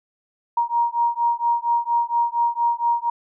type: beating tone pair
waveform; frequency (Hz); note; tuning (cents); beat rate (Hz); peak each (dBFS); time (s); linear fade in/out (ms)
sine; 940 / 944.3; A#5 / A#5; +14 / +22; 4.3; -21; 0.57-3.1; 5
effects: none